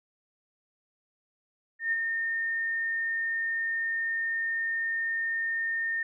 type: tone with ADSR envelope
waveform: sine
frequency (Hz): 1824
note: A#6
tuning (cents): -38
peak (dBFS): -23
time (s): 1.79-6.03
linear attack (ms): 130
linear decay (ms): 29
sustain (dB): -4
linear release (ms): 4
effects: none